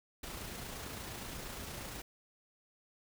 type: noise with amplitude modulation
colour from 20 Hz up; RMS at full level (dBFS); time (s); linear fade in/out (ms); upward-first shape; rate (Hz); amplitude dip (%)
pink; -43; 0.23-2.02; 5; sine; 28.5; 30
effects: none